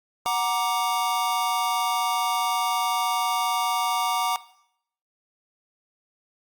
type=chord; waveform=square; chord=Gb augmented; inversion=none; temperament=equal with one note detuned; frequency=740 / 939.4 / 1174.7 Hz; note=Gb5 / Bb5 / D6; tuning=0 / +13 / 0 cents; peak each=-28 / -27 / -28 dBFS; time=0.26-4.36 s; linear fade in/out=0 ms; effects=noise-tail reverb RT60 0.7 s tail -17 dB re dry + Opus 48 kbps